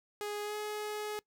sawtooth tone with pitch glide, 415.3 to 421.8 Hz, G#4 to G#4, 0 to +27 cents, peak -32 dBFS, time 0.21-1.19 s, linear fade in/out 0 ms, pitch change +27 cents, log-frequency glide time 0.43-0.55 s, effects noise-tail reverb RT60 0.1 s tail -22 dB re dry

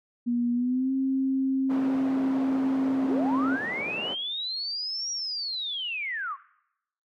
sine tone with pitch glide, 240 to 266.3 Hz, B3 to C4, -49 to +31 cents, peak -23 dBFS, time 0.26-3.57 s, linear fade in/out 20 ms, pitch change +180 cents, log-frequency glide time 0.53-0.92 s
white band-pass noise, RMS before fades -37 dBFS, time 1.69-4.15 s, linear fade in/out 20 ms, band 200 to 650 Hz, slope 12 dB/octave
sine linear two-way sweep, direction up then down, 159.1 to 5710 to 1018 Hz, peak -29 dBFS, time 3.03-6.37 s, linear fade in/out 50 ms, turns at 5.11 s
effects noise-tail reverb RT60 0.8 s tail -19 dB re dry

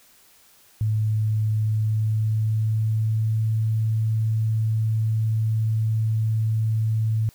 sine tone with pitch glide, 108.2 to 110.35 Hz, A2 to A2, -29 to +5 cents, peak -19 dBFS, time 0.81-7.29 s, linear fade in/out 0 ms, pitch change +34 cents, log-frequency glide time 1.58-3.39 s, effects white hiss -55 dBFS RMS until 7.34 s

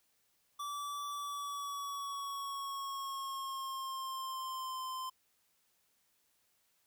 square tone with pitch glide, 1157 to 1036.7 Hz, D6 to C6, -26 to -16 cents, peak -39 dBFS, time 0.59-5.1 s, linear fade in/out 10 ms, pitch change -190 cents, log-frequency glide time 1.1-4.8 s, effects white hiss -75 dBFS RMS until 6.86 s

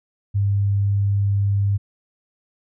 sine tone, 100.2 Hz, G2, 38 cents sharp, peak -16 dBFS, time 0.34-1.78 s, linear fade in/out 20 ms, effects none

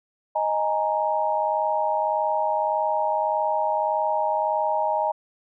sine chord, D# suspended fourth, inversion none, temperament equal, 622.3 / 830.6 / 932.3 Hz, D#5 / G#5 / A#5, 0 / 0 / 0 cents, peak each -25 dBFS, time 0.35-5.12 s, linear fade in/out 10 ms, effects none

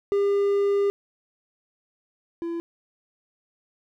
triangle tone pair in turn, 401.7 / 337.2 Hz, G4 / E4, +42 / +39 cents, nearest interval minor third, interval 303 cents, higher first, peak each -17 / -25 dBFS, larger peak first, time 0.12-0.9 / 2.42-2.6 s, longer first, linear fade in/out 0 ms, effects none

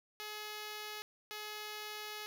5% pulse tone pair in turn, 423.3 / 423.3 Hz, G#4 / G#4, +33 / +33 cents, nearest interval unison, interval 0 cents, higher neither, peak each -31 / -31 dBFS, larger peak neither, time 0.2-1.02 / 1.31-2.26 s, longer second, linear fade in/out 0 ms, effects none

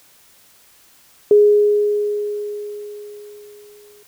sine tone with exponential decay, 415.3 Hz, G#4, in tune, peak -6 dBFS, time 1.31-4.03 s, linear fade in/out 2 ms, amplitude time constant 590 ms, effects white hiss -51 dBFS RMS until 4.07 s

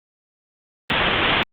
white low-pass noise, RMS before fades -19 dBFS, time 0.9-1.43 s, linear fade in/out 0 ms, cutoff 3500 Hz, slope 96 dB/octave, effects Opus 32 kbps

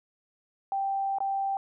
sine tone with dropouts, 784 Hz, G5, in tune, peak -26 dBFS, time 0.72-1.57 s, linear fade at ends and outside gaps 1 ms, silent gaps 1.185-1.204 s, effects none

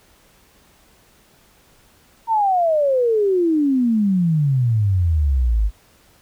sine exponential sweep, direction down, 932.3 to 49 Hz, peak -14 dBFS, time 2.27-5.71 s, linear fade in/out 50 ms, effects pink hiss -54 dBFS RMS until 6.21 s

